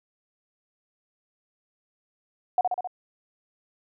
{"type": "tone with echo", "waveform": "sine", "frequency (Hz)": 729, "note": "F#5", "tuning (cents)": -26, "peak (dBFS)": -17, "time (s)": [2.58, 2.61], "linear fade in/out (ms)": 2, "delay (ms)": 66, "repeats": 4, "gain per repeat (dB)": -3, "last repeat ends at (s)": 2.874, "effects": []}